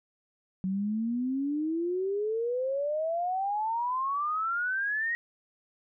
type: exponential sweep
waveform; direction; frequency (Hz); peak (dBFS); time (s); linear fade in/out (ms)
sine; up; 185 to 1900; -27; 0.64-5.15; 0
effects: none